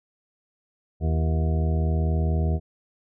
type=harmonic tone with a mistuned harmonic; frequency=79.8 Hz; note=D#2; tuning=44 cents sharp; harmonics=1 / 2 / 3 / 4 / 5 / 6 / 8 / 9; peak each=-21 / -27 / -36 / -38 / -36 / -39 / -38 / -40 dBFS; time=1-2.6 s; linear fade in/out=50 ms; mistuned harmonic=4; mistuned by=+81 cents; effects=none